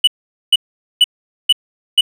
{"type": "tone bursts", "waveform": "triangle", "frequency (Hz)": 2960, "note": "F#7", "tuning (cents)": 0, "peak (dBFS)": -4, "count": 5, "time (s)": [0.04, 2.01], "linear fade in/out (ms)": 5, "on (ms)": 34, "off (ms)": 450, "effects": []}